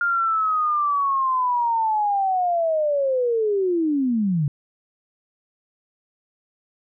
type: linear sweep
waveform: sine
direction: down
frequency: 1411 to 136.7 Hz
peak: -18 dBFS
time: 0.01-4.48 s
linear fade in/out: 2 ms
effects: none